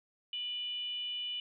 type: tone with frequency modulation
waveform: sine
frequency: 2960 Hz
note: F#7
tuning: in tune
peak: -35 dBFS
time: 0.33-1.4 s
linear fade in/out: 2 ms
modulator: 547 Hz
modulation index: 0.32
effects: none